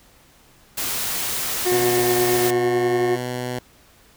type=noise; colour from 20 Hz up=white; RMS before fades=-25 dBFS; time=0.77-2.51 s; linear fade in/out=10 ms
type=harmonic tone; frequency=361.9 Hz; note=F#4; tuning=38 cents flat; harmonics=1 / 2 / 3 / 5 / 6; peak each=-18 / -27 / -36 / -33 / -38 dBFS; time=1.65-3.17 s; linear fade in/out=20 ms
type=tone with pitch glide; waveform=10% pulse; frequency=123.47 to 124.47 Hz; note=B2 to B2; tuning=0 to +14 cents; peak=-17 dBFS; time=1.72-3.59 s; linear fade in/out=0 ms; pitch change=+14 cents; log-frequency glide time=2.38-2.98 s
effects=pink hiss -53 dBFS RMS until 4.16 s